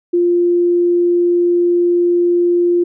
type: tone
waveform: sine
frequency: 349.2 Hz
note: F4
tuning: in tune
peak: -10 dBFS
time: 0.13-2.84 s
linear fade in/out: 10 ms
effects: none